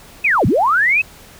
sine linear two-way sweep, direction down then up, 2637 to 78.5 to 2637 Hz, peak -11 dBFS, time 0.24-1.02 s, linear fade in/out 10 ms, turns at 0.46 s, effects pink hiss -42 dBFS RMS until 1.39 s

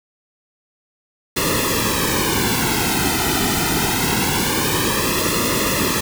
pink noise with flanger, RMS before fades -19 dBFS, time 1.36-6.01 s, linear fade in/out 10 ms, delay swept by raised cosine 1.3 to 1.81 ms, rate 0.24 Hz, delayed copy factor -0.9, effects none

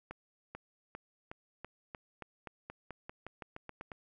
accelerating click train, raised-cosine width 0.5 ms, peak -28 dBFS, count 17, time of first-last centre 0.11-3.918 s, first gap 440 ms, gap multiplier 0.91, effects none

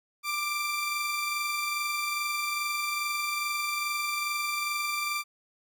sawtooth tone pair together, 1185.7 / 2349 Hz, D6 / D7, +16 / 0 cents, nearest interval octave, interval 1184 cents, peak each -28 dBFS, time 0.23-5.24 s, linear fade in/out 50 ms, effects none

